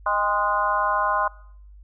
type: harmonic tone with a mistuned harmonic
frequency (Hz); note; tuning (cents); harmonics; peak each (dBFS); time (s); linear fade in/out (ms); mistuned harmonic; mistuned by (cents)
207.7; G#3; 0; 3 / 4 / 5 / 6 / 7; -28 / -28 / -22 / -28 / -28; 0.06-1.28; 5; 4; -54
effects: noise-tail reverb RT60 0.7 s tail -24 dB re dry + added 50 Hz sine -43 dBFS peak until 1.83 s